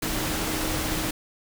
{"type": "tone in noise", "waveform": "sine", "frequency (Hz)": 312.4, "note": "D#4", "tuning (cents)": 7, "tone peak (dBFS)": -33, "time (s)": [0.02, 1.11], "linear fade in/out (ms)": 5, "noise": "pink", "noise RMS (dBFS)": -28, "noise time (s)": [0.02, 1.11], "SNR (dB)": -8, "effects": []}